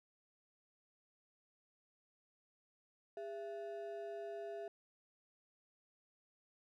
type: ring-modulated tone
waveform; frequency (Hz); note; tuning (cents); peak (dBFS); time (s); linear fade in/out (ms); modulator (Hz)
triangle; 538; C5; +48; -38; 3.17-4.68; 2; 132
effects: none